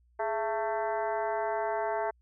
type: harmonic tone with a mistuned harmonic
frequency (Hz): 222.5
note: A3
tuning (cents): +20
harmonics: 2 / 3 / 4 / 5 / 6 / 7 / 8 / 9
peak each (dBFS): -35 / -32 / -33 / -42 / -45 / -42 / -47 / -47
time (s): 0.19-2.11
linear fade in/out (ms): 10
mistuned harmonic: 2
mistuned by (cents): -99
effects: added 60 Hz sine -62 dBFS peak until 2.21 s